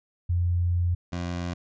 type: tone pair in turn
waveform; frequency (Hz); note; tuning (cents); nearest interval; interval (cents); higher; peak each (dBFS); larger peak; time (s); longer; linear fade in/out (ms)
sine / 20% pulse; 87.6 / 87.6; F2 / F2; +6 / +6; unison; 0; neither; -21 / -24; first; 0.29-0.95 / 1.12-1.54; first; 10
effects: resampled to 16000 Hz